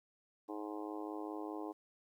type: harmonic tone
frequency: 104.9 Hz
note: G#2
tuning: 18 cents sharp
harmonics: 3 / 4 / 5 / 6 / 7 / 8 / 9 / 10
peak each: -43 / -47 / -51 / -55 / -51 / -51 / -55 / -53 dBFS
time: 0.48-1.73 s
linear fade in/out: 20 ms
effects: 12-bit